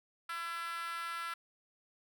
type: tone with high-pass filter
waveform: 5% pulse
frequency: 336.3 Hz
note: E4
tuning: 35 cents sharp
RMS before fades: -40 dBFS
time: 0.29-1.34 s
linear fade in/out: 5 ms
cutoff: 1300 Hz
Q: 5.5
effects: none